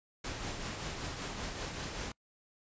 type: noise with tremolo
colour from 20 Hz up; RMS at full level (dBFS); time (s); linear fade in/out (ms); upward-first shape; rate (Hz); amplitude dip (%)
pink; -38; 0.24-2.12; 5; triangle; 5.2; 40
effects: noise-tail reverb RT60 0.1 s tail -26 dB re dry + resampled to 16000 Hz